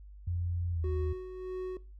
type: tone with pitch glide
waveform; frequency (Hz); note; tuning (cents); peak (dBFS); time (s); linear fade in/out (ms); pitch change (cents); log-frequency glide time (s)
sine; 87.31 to 78.69; F2 to D#2; 0 to +20; -30; 0.27-1.13; 5; -180; 0.72-0.86
type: tone with tremolo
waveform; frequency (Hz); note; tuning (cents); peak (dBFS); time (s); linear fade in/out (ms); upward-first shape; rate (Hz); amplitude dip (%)
triangle; 370; F#4; 0; -31; 0.84-1.77; 2; sine; 1.6; 55
effects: noise-tail reverb RT60 0.3 s tail -19 dB re dry + added 50 Hz sine -47 dBFS peak until 1.99 s